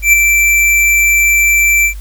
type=tone with ADSR envelope; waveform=square; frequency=2339 Hz; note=D7; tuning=8 cents flat; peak=-3 dBFS; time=0.02-1.94 s; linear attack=110 ms; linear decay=10 ms; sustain=-5 dB; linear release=91 ms; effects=added 50 Hz sine -23 dBFS peak until 2 s + white hiss -42 dBFS RMS until 2 s